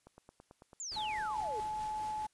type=click train; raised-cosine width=1 ms; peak=-39 dBFS; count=7; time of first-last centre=0.07-0.732 s; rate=9.07 Hz
type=exponential sweep; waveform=sine; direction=down; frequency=7459 to 401.5 Hz; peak=-39 dBFS; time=0.8-1.6 s; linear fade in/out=0 ms
type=noise with tremolo; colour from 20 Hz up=pink; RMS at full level=-50 dBFS; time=0.91-2.27 s; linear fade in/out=10 ms; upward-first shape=triangle; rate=4.6 Hz; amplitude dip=40%
type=tone; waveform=sine; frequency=857 Hz; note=A5; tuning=46 cents flat; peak=-35 dBFS; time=0.96-2.27 s; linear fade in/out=10 ms
effects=white hiss -75 dBFS RMS until 2.33 s + resampled to 24000 Hz